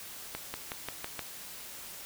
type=accelerating click train; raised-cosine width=0.3 ms; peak=-19 dBFS; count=6; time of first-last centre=0.35-1.193 s; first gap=190 ms; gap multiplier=0.94; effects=white hiss -45 dBFS RMS until 2.05 s